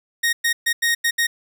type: tone bursts at uneven times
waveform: sawtooth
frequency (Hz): 1864.7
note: A#6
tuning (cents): 0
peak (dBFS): -13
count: 6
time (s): 0.23-0.33 / 0.44-0.53 / 0.66-0.73 / 0.82-0.95 / 1.04-1.11 / 1.18-1.27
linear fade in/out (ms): 10
effects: none